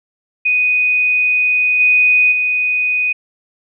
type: tone with level steps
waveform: sine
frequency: 2489 Hz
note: D#7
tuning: in tune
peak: -11 / -8 / -13 dBFS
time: 0.45-3.13 s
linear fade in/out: 10 ms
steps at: 1.79 / 2.31 s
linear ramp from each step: 20 ms
effects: none